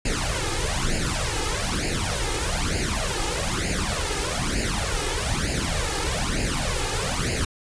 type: noise with flanger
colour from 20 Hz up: pink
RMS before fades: -25 dBFS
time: 0.05-7.45 s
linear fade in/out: 5 ms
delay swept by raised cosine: 0.42 to 2.42 ms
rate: 1.1 Hz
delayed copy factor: +0.8
effects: resampled to 22050 Hz